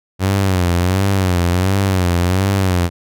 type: tone with vibrato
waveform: sawtooth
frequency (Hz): 92.5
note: F#2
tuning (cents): 0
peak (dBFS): -9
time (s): 0.19-2.9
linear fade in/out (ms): 50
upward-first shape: sine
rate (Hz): 1.4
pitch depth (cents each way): 110
effects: none